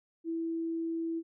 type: tone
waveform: sine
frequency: 329.6 Hz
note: E4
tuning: in tune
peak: -31 dBFS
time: 0.24-1.23 s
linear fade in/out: 50 ms
effects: none